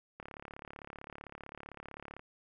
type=click train; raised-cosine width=0.5 ms; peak=-30 dBFS; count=72; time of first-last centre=0.2-2.194 s; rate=35.6 Hz; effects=none